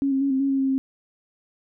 sine tone with pitch steps, 276.3 / 268.4 / 277.1 / 264.7 / 275.3 / 271 / 268.3 / 266.6 Hz, C#4 / C4 / C#4 / C4 / C#4 / C#4 / C4 / C4, -6 / +44 / -1 / +20 / -12 / -39 / +44 / +33 cents, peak -19 dBFS, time 0.02-0.78 s, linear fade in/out 0 ms, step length 95 ms, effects none

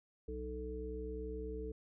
harmonic tone with a mistuned harmonic, 61.74 Hz, B1, in tune, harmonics 1 / 3 / 5 / 7, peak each -43 / -52 / -49 / -43 dBFS, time 0.28-1.72 s, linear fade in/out 5 ms, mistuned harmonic 7, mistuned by +31 cents, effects none

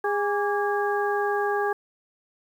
harmonic tone with a mistuned harmonic, 409.3 Hz, G#4, 25 cents flat, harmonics 1 / 2 / 3 / 4, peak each -25 / -27 / -32 / -30 dBFS, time 0.04-1.73 s, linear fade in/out 5 ms, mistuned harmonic 3, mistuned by -90 cents, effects 9-bit

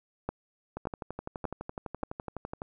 two click trains, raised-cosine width 1 ms, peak -22 / -17 dBFS, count 23 / 4, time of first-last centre 0.77-2.619 / 0.29-2.034 s, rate 11.9 / 1.72 Hz, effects none

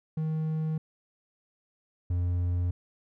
triangle tone pair in turn, 157.4 / 88.34 Hz, D#3 / F2, +20 / +20 cents, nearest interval minor seventh, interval 1000 cents, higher first, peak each -25 / -23 dBFS, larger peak second, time 0.17-0.78 / 2.1-2.71 s, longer neither, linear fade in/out 5 ms, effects none

